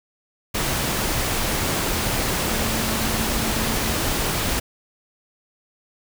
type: tone in noise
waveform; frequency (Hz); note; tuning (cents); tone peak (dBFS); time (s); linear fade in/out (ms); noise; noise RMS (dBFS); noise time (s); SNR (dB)
sine; 222.6; A3; +20; -29; 2.5-3.95; 10; pink; -23; 0.54-4.6; -9
effects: none